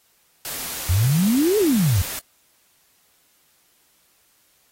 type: noise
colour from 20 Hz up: white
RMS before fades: -30 dBFS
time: 0.45-2.19 s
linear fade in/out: 0 ms
type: exponential two-way sweep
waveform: sine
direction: up then down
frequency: 82.41 to 445.6 to 82.41 Hz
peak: -15 dBFS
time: 0.89-2.02 s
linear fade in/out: 5 ms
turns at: 1.58 s
effects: white hiss -61 dBFS RMS until 4.71 s + AAC 48 kbps